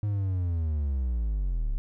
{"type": "linear sweep", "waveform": "triangle", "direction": "down", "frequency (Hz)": [105.6, 32.89], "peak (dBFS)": -23, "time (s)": [0.03, 1.78], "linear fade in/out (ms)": 0, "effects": []}